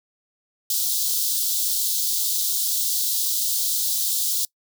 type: high-pass noise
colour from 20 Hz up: white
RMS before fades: -23 dBFS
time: 0.7-4.45 s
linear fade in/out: 2 ms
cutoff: 3500 Hz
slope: 48 dB/octave
effects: noise-tail reverb RT60 0.1 s tail -24 dB re dry